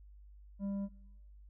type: tone with tanh clipping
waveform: sine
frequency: 198.5 Hz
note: G3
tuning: 22 cents sharp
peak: -36 dBFS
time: 0.59-0.89 s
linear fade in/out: 50 ms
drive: 7 dB
effects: noise-tail reverb RT60 1.0 s tail -21 dB re dry + added 50 Hz sine -53 dBFS peak until 1.49 s